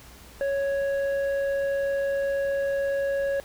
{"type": "tone with low-pass filter", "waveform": "square", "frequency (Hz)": 554.4, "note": "C#5", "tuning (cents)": 0, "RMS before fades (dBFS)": -26, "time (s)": [0.41, 3.4], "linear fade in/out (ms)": 0, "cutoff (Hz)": 1200, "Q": 2.6, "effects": ["added 60 Hz sine -51 dBFS peak until 3.44 s", "pink hiss -49 dBFS RMS until 3.44 s"]}